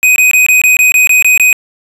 square tone bursts, 2504 Hz, D#7, 10 cents sharp, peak -5 dBFS, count 10, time 0.03-1.528 s, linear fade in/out 0 ms, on 130 ms, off 22 ms, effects resampled to 32000 Hz

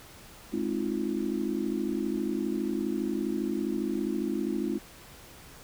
sine chord, F minor seventh, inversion first, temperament just, 209.5 / 261.9 / 314.3 / 349.2 Hz, Ab3 / C4 / Eb4 / F4, +15 / +2 / +18 / 0 cents, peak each -33 dBFS, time 0.52-4.79 s, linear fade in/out 20 ms, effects pink hiss -50 dBFS RMS until 5.63 s

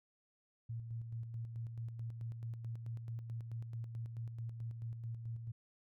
sine tone with tremolo, 115.1 Hz, A#2, 22 cents flat, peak -39 dBFS, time 0.69-5.52 s, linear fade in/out 10 ms, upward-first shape square, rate 4.6 Hz, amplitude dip 45%, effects none

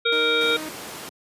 harmonic tone, 466.2 Hz, A#4, in tune, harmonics 1 / 3 / 5 / 7 / 8, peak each -23 / -24 / -26 / -31 / -23 dBFS, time 0.05-0.57 s, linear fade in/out 10 ms
sawtooth tone, 311.1 Hz, D#4, in tune, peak -27 dBFS, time 0.12-0.69 s, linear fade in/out 5 ms
pink noise, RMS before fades -35 dBFS, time 0.41-1.09 s, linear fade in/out 0 ms
effects high-pass 200 Hz 12 dB/octave + resampled to 32000 Hz

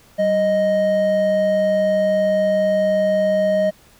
triangle tone pair together, 192.76 / 622.3 Hz, G3 / D#5, -29 / 0 cents, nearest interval octave + minor sixth, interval 2029 cents, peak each -22 / -13 dBFS, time 0.18-3.71 s, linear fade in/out 20 ms, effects pink hiss -51 dBFS RMS until 3.99 s

